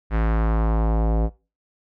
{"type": "tone with low-pass filter sweep", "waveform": "square", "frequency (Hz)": 55, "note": "A1", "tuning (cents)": 0, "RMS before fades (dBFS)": -20, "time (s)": [0.1, 1.3], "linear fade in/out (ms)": 50, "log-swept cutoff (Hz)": [1800, 620], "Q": 1.6, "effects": ["noise-tail reverb RT60 0.3 s tail -20 dB re dry"]}